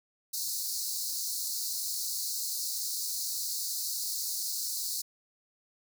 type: high-pass noise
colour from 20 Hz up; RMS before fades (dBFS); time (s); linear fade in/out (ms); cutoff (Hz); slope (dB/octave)
pink; -34; 0.33-5.02; 10; 4100; 96
effects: none